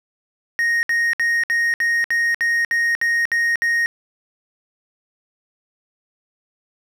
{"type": "tone bursts", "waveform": "triangle", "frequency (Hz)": 1864.7, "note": "A#6", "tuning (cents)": 0, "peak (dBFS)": -14, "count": 11, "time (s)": [0.59, 3.86], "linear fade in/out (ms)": 0, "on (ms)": 240, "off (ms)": 63, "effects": []}